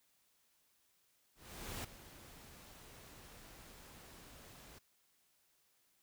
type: noise with ADSR envelope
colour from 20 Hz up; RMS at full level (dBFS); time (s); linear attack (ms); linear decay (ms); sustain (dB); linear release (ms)
pink; -43; 1.35-4.79; 490; 9; -14; 10
effects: white hiss -75 dBFS RMS until 6.02 s

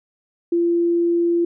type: tone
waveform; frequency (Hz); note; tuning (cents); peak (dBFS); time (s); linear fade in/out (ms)
sine; 342.2; F4; -35; -15; 0.52-1.45; 5
effects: none

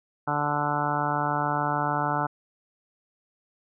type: harmonic tone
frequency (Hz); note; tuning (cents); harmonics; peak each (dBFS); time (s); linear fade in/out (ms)
146.83; D3; 0; 1 / 2 / 3 / 4 / 5 / 6 / 7 / 8 / 9 / 10; -32 / -34 / -39 / -35 / -31 / -29 / -33 / -37 / -31 / -35; 0.27-2.27; 10
effects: none

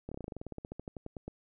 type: slowing click train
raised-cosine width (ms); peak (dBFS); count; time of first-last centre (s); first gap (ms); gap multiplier
2; -27; 21; 0.09-1.28; 26; 1.08
effects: none

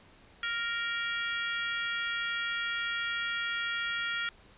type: harmonic tone with a mistuned harmonic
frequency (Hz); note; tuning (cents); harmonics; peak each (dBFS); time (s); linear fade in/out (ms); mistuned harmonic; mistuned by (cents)
466.2; A#4; 0; 3 / 4 / 5 / 6 / 7; -34 / -36 / -40 / -43 / -37; 0.43-4.29; 2; 7; +20
effects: pink hiss -58 dBFS RMS until 4.57 s + resampled to 8000 Hz

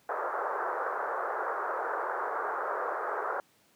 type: band-pass noise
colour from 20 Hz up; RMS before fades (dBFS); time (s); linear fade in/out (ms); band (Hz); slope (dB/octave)
white; -33; 0.09-3.4; 2; 390 to 1500; 48
effects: pink hiss -65 dBFS RMS until 3.75 s + high-pass 150 Hz 12 dB/octave

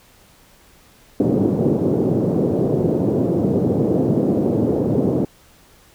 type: band-pass noise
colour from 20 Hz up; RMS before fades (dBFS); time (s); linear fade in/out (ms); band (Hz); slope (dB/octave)
white; -18; 1.2-5.25; 2; 110 to 440; 24
effects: pink hiss -51 dBFS RMS until 5.94 s

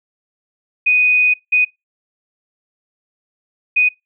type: tone bursts at uneven times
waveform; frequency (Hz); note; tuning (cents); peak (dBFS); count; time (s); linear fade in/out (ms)
sine; 2489; D#7; 0; -10; 3; 0.86-1.34 / 1.52-1.65 / 3.76-3.89; 10
effects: noise-tail reverb RT60 0.2 s tail -23 dB re dry

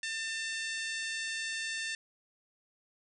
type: harmonic tone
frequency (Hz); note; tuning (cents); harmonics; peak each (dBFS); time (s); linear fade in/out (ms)
896; A5; +31; 2 / 3 / 4 / 5 / 6 / 7 / 8 / 9 / 10; -37 / -41 / -43 / -45 / -47 / -48 / -49 / -50 / -51; 0.03-1.95; 2
effects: none

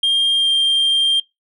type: tone with pitch glide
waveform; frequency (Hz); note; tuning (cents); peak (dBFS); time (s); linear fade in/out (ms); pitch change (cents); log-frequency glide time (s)
sine; 3208 to 3186; G7 to G7; +39 to +27; -10; 0.03-1.2; 5; -12; 0.36-0.49
effects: noise-tail reverb RT60 0.2 s tail -23 dB re dry + tanh soft clip ceiling -12 dBFS

